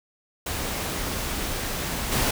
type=noise with level steps; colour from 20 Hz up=pink; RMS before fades=-29 / -23 dBFS; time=0.46-2.31 s; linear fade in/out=5 ms; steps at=2.11 s; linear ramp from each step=20 ms; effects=none